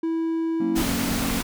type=tone; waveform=triangle; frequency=327.2 Hz; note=E4; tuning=13 cents flat; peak=-20 dBFS; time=0.03-0.82 s; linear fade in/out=5 ms
type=chord; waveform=triangle; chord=F# major; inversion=none; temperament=equal with one note detuned; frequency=185 / 233.1 / 274.2 Hz; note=F#3 / A#3 / C#4; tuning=0 / 0 / -19 cents; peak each=-30 / -26 / -28 dBFS; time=0.6-1.41 s; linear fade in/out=5 ms
type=noise; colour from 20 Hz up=pink; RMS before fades=-27 dBFS; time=0.75-1.43 s; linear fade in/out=20 ms
effects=none